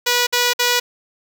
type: tone bursts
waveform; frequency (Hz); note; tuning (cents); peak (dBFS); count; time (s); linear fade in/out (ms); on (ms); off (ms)
5% pulse; 487.3; B4; -23; -3; 3; 0.06-0.8; 10; 210; 55
effects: none